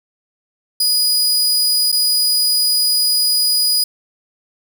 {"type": "tone with dropouts", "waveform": "sawtooth", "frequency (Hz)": 4930, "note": "D#8", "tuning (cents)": -17, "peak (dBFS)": -10, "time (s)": [0.8, 3.84], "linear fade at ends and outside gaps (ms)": 5, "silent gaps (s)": [1.918, 1.925], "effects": []}